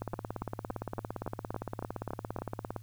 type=two click trains; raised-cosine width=1 ms; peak=-22 / -21 dBFS; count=9 / 49; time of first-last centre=0.14-2.387 / 0.02-2.763 s; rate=3.56 / 17.5 Hz; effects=added 109 Hz sine -47 dBFS peak until 2.82 s + white hiss -66 dBFS RMS until 2.82 s